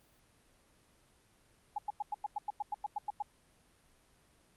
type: tone bursts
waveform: sine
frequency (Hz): 832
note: G#5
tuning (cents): +3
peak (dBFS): -32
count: 13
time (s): 1.76-3.224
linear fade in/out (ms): 5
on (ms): 24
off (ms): 96
effects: pink hiss -67 dBFS RMS until 4.56 s + Opus 32 kbps